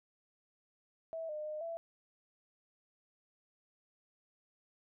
sine tone with pitch steps, 652 / 607 / 611 / 667 Hz, E5 / D#5 / D#5 / E5, -19 / -43 / -32 / +20 cents, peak -38 dBFS, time 1.13-1.77 s, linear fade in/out 0 ms, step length 160 ms, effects none

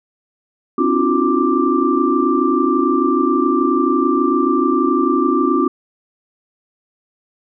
sine tone cluster, 258.4 / 285.2 / 332.9 / 364.6 / 1178 Hz, C4 / C#4 / E4 / F#4 / D6, -21 / +49 / +17 / -25 / +5 cents, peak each -19 dBFS, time 0.78-5.68 s, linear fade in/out 5 ms, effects none

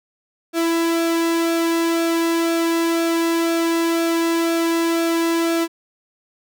sawtooth tone with flanger, 332.9 Hz, E4, 17 cents sharp, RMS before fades -19 dBFS, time 0.53-5.68 s, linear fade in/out 50 ms, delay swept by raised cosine 1 to 1.7 ms, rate 2 Hz, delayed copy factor -0.5, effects none

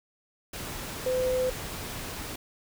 sine tone in noise, 510 Hz, C5, 44 cents flat, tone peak -24 dBFS, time 1.06-1.5 s, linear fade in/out 5 ms, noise pink, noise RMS -37 dBFS, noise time 0.53-2.36 s, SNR +10 dB, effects none

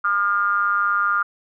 triangle ring-modulated tone, 98 Hz, G2, in tune, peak -12 dBFS, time 0.04-1.23 s, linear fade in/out 10 ms, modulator 1310 Hz, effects none

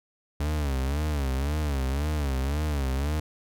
40% pulse tone with vibrato, 71 Hz, C#2, 42 cents sharp, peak -24 dBFS, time 0.4-3.2 s, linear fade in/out 5 ms, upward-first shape sine, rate 1.9 Hz, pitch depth 140 cents each way, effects none

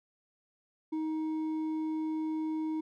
sine tone with hard clipping, 314.2 Hz, D#4, 17 cents sharp, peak -32 dBFS, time 0.92-2.81 s, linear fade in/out 10 ms, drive 4 dB, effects none

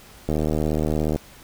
click train, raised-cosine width 2 ms, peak -10 dBFS, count 68, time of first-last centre 0.29-1.16 s, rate 77 Hz, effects pink hiss -47 dBFS RMS until 1.43 s

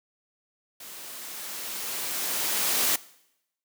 white noise with level ramp, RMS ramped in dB -43 to -23 dBFS, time 0.8-2.96 s, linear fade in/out 5 ms, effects noise-tail reverb RT60 0.8 s tail -20 dB re dry + high-pass 200 Hz 12 dB/octave

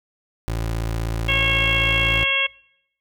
25% pulse tone, 56.1 Hz, A1, 34 cents sharp, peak -19 dBFS, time 0.48-2.24 s, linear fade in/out 0 ms
harmonic tone, 546 Hz, C#5, 26 cents flat, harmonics 1 / 2 / 3 / 4 / 5 / 6, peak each -31 / -31 / -30 / -22 / -21 / -24 dBFS, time 1.28-2.47 s, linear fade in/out 10 ms
effects noise-tail reverb RT60 0.8 s tail -24 dB re dry

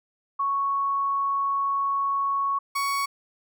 sine / 35% pulse tone pair in turn, 1108.7 / 1116.4 Hz, C#6 / C#6, 0 / +12 cents, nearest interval unison, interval 12 cents, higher second, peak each -22 dBFS, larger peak neither, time 0.39-2.59 / 2.75-3.06 s, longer first, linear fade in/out 10 ms, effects none

